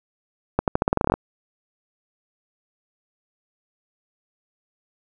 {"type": "accelerating click train", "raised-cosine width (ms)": 1, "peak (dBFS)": -4, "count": 13, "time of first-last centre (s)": [0.59, 1.14], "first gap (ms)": 88, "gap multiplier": 0.87, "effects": []}